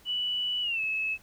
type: tone with pitch glide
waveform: sine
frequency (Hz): 2960 to 2592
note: F#7 to E7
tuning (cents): 0 to -30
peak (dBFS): -27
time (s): 0.05-1.18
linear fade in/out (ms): 50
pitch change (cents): -230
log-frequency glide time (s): 0.62-0.81
effects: pink hiss -58 dBFS RMS until 1.22 s